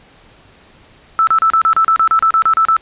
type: tone bursts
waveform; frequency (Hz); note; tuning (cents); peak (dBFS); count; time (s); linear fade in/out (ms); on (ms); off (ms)
sine; 1318.5; E6; 0; -8; 14; 1.19-2.766; 0; 81; 34
effects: pink hiss -46 dBFS RMS until 2.81 s + resampled to 8000 Hz